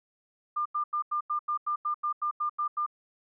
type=tone bursts; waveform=sine; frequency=1200 Hz; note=D6; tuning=37 cents sharp; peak=-26 dBFS; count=13; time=0.56-2.864 s; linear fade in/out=10 ms; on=96 ms; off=88 ms; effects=none